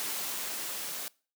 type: noise with level ramp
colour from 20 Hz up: white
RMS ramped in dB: -34 to -38 dBFS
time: 0-1.08 s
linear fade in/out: 0 ms
effects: noise-tail reverb RT60 0.4 s tail -24 dB re dry + high-pass 200 Hz 12 dB/octave